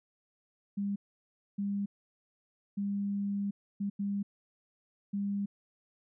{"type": "tone bursts at uneven times", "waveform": "sine", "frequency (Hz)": 200.8, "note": "G3", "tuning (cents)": 42, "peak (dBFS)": -30, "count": 6, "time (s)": [[0.77, 0.96], [1.58, 1.86], [2.77, 3.51], [3.8, 3.9], [3.99, 4.23], [5.13, 5.46]], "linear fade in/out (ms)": 10, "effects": []}